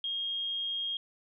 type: tone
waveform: sine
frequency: 3245 Hz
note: G#7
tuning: 41 cents flat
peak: -31 dBFS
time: 0.04-0.97 s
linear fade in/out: 2 ms
effects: none